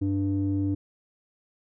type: tone with low-pass filter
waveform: square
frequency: 98 Hz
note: G2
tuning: in tune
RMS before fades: -26 dBFS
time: 0.01-0.75 s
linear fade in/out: 10 ms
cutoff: 310 Hz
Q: 4
effects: none